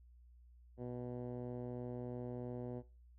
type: tone with low-pass filter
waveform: 10% pulse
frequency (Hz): 123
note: B2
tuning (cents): -7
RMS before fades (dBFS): -44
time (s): 0.77-2.83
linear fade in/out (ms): 50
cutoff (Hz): 490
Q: 1
effects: noise-tail reverb RT60 0.3 s tail -17 dB re dry + added 60 Hz sine -59 dBFS peak until 3.18 s